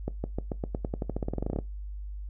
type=accelerating click train; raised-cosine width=2 ms; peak=-17 dBFS; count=21; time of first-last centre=0.08-1.588 s; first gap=160 ms; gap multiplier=0.91; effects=noise-tail reverb RT60 0.2 s tail -20 dB re dry + added 50 Hz sine -35 dBFS peak until 2.29 s